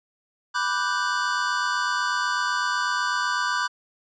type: chord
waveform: square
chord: G major seventh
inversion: first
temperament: equal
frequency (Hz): 987.8 / 1174.7 / 1480 / 1568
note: B5 / D6 / F#6 / G6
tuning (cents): 0 / 0 / 0 / 0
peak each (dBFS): -29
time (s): 0.54-3.68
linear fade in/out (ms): 20
effects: resampled to 16000 Hz

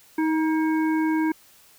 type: harmonic tone with a mistuned harmonic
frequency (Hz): 315.6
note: D#4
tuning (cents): +25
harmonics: 1 / 3 / 5 / 7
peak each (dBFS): -20 / -30 / -34 / -37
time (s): 0.18-1.32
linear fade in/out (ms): 5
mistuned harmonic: 5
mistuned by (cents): +33
effects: white hiss -54 dBFS RMS until 1.78 s

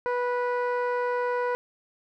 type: tone with low-pass filter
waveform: 15% pulse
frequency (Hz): 490.7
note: B4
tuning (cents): -11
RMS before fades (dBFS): -27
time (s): 0.06-1.55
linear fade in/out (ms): 0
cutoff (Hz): 1200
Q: 0.59
effects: none

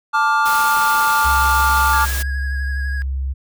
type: chord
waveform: triangle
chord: D minor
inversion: second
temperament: just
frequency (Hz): 881 / 1174.7 / 1409.6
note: A5 / D6 / F6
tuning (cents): +2 / 0 / +16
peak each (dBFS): -16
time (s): 0.13-2.06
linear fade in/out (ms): 20
type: noise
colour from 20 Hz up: white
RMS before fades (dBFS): -26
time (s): 0.45-2.23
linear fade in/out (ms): 10
type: tone with pitch glide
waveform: sine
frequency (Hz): 67.3 to 66.91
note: C2 to C2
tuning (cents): +49 to +39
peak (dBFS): -19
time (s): 1.24-3.34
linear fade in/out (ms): 20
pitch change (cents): -10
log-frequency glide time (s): 1.69-3.11
type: tone with vibrato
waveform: triangle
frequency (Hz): 1653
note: G#6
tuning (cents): -9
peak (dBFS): -25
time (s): 1.93-3.02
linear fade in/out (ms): 0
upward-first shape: triangle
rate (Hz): 12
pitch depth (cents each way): 30
effects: none

